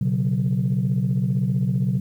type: chord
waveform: sine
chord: B suspended second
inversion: none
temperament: just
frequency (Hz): 123.47 / 138.9 / 185.21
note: B2 / C#3 / F#3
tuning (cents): 0 / +4 / +2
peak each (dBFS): -22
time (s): 0.01-2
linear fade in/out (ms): 5
effects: tanh soft clip ceiling -13 dBFS + 9-bit